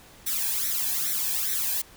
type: noise with flanger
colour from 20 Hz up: blue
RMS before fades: -27 dBFS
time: 0.26-1.82 s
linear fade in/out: 10 ms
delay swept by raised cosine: 0.51 to 1.23 ms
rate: 2.4 Hz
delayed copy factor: +0.95
effects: pink hiss -51 dBFS RMS until 1.96 s

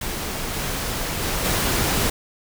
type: noise with level steps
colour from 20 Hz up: pink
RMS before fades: -28 / -26 / -24 / -21 dBFS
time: 0.01-2.1 s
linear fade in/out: 5 ms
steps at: 0.53 / 1.22 / 1.44 s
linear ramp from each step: 10 ms
effects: none

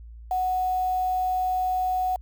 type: tone with quantisation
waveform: sine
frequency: 740 Hz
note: F#5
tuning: in tune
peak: -22 dBFS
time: 0.31-2.16 s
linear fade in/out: 2 ms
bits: 7
effects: added 57 Hz sine -40 dBFS peak until 2.21 s

